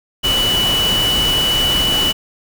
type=tone in noise; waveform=sine; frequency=2960 Hz; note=F#7; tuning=in tune; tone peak=-14 dBFS; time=0.23-2.13 s; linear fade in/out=20 ms; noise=pink; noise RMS=-21 dBFS; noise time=0.23-2.13 s; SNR=+4 dB; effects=none